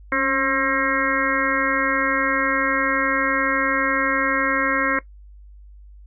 harmonic tone with a mistuned harmonic, 268.2 Hz, C4, 43 cents sharp, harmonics 1 / 2 / 4 / 5 / 6 / 7 / 8, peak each -26 / -26 / -26 / -26 / -26 / -26 / -26 dBFS, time 0.12-4.99 s, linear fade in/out 2 ms, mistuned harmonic 1, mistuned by +50 cents, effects noise-tail reverb RT60 0.1 s tail -18 dB re dry + added 50 Hz sine -41 dBFS peak until 6.06 s

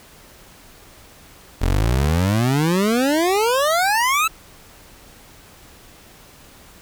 25% pulse exponential sweep, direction up, 41.2 to 1342 Hz, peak -12 dBFS, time 1.61-4.28 s, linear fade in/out 10 ms, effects pink hiss -46 dBFS RMS until 6.81 s

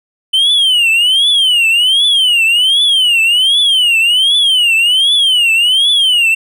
triangle tone with vibrato, 3027 Hz, F#7, 39 cents sharp, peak -6 dBFS, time 0.33-6.35 s, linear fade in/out 10 ms, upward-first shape triangle, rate 1.3 Hz, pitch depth 250 cents each way, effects none

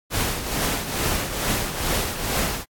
pink noise with tremolo, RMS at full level -22 dBFS, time 0.1-2.65 s, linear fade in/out 50 ms, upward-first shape triangle, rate 2.3 Hz, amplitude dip 65%, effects AAC 64 kbps

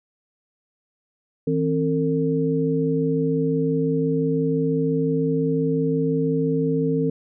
sine tone cluster, 160.5 / 266.3 / 452.6 Hz, E3 / C4 / A4, -46 / +31 / +49 cents, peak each -23 dBFS, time 1.47-7.1 s, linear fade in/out 5 ms, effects none

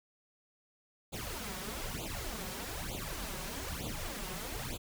pink noise with flanger, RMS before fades -40 dBFS, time 1.12-4.78 s, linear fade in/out 20 ms, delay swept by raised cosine 0.27 to 5.47 ms, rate 1.1 Hz, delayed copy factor +0.95, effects none

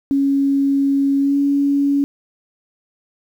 sine tone with pitch glide, 276.9 to 281.7 Hz, C#4 to C#4, -2 to +28 cents, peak -13 dBFS, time 0.11-2.04 s, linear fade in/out 0 ms, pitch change +30 cents, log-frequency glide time 1.19-1.37 s, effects 8-bit

